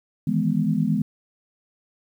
sine chord, E major seventh, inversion third, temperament equal, 155.56 / 164.81 / 207.7 / 246.9 Hz, D#3 / E3 / G#3 / B3, 0 / 0 / 0 / 0 cents, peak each -27 / -24 / -23 / -25 dBFS, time 0.27-1.02 s, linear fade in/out 5 ms, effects 9-bit

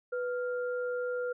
sine tone pair together, 493.9 / 1397 Hz, B4 / F6, 0 / 0 cents, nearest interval octave + tritone, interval 1800 cents, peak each -31 / -39 dBFS, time 0.12-1.33 s, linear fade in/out 10 ms, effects none

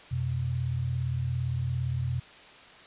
sine tone pair together, 88.89 / 126.4 Hz, F2 / B2, +31 / +41 cents, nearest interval tritone, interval 610 cents, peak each -32 / -28 dBFS, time 0.11-2.2 s, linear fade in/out 10 ms, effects white hiss -50 dBFS RMS until 2.86 s + resampled to 8000 Hz

